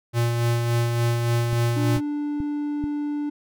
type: tone with tremolo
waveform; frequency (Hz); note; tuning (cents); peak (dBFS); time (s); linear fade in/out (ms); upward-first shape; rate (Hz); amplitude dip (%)
square; 118.1; A#2; +23; -19; 0.13-2.01; 50; sine; 3.5; 35
type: click train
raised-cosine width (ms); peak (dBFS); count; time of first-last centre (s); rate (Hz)
5; -19; 4; 1.53-2.84; 2.29
type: tone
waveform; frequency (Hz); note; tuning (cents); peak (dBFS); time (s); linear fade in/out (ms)
triangle; 293.7; D4; 0; -22; 1.76-3.3; 10
effects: none